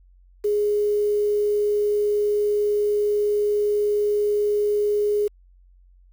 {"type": "tone with quantisation", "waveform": "sine", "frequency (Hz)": 415.3, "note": "G#4", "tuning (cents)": 0, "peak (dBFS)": -18, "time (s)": [0.44, 5.28], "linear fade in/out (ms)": 10, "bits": 7, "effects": ["added 45 Hz sine -50 dBFS peak until 6.12 s"]}